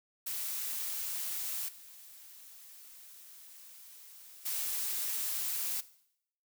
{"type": "noise with level steps", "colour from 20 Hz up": "blue", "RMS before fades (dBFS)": [-37, -53, -35], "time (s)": [0.26, 5.81], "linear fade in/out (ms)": 10, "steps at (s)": [1.68, 4.45], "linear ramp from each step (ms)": 10, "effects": ["noise-tail reverb RT60 0.7 s tail -17 dB re dry"]}